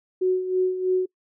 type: tone with tremolo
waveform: sine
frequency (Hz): 370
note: F#4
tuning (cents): 0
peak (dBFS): -17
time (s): 0.21-1.06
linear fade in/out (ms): 10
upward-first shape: sine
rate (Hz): 3.1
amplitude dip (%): 65
effects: noise-tail reverb RT60 0.1 s tail -24 dB re dry